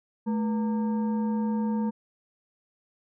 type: tone with frequency modulation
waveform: sine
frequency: 216.5 Hz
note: A3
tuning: 28 cents flat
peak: -24 dBFS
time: 0.26-1.91 s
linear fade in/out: 20 ms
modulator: 701 Hz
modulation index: 0.47
effects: none